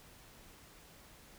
silence, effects pink hiss -58 dBFS RMS until 1.38 s

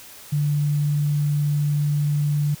sine tone, 146.83 Hz, D3, in tune, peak -18 dBFS, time 0.32-2.55 s, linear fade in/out 10 ms, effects white hiss -43 dBFS RMS until 2.6 s

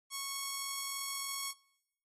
5% pulse tone, 1103 Hz, C#6, 9 cents flat, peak -25 dBFS, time 0.1-1.54 s, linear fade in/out 50 ms, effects noise-tail reverb RT60 0.8 s tail -21 dB re dry + AAC 32 kbps

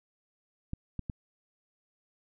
clicks, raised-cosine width 5 ms, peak -22 dBFS, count 3, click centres 0.734 / 0.993 / 1.098 s, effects none

